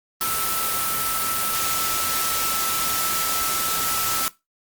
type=tone in noise; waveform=sine; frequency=1318.5 Hz; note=E6; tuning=in tune; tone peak=-27 dBFS; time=0.21-4.28 s; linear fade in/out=0 ms; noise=white; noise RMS=-24 dBFS; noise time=0.21-4.28 s; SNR=-6 dB; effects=noise-tail reverb RT60 0.2 s tail -18 dB re dry + Opus 32 kbps